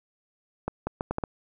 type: accelerating click train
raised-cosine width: 1 ms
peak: -14 dBFS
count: 6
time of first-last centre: 0.68-1.238 s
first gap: 190 ms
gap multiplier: 0.73
effects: none